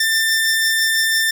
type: tone pair together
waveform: sawtooth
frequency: 1788 / 5358 Hz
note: A6 / E8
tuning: +27 / +27 cents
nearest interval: octave + perfect fifth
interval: 1900 cents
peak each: -12 / -20 dBFS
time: 0-1.31 s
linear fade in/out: 5 ms
effects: none